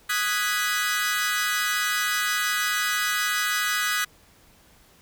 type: chord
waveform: sawtooth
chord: G# minor seventh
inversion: second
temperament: equal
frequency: 1244.5 / 1480 / 1661.2 / 1975.5 Hz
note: D#6 / F#6 / G#6 / B6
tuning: 0 / 0 / 0 / 0 cents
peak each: -25 dBFS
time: 0.09-4.05 s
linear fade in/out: 10 ms
effects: pink hiss -56 dBFS RMS until 5.01 s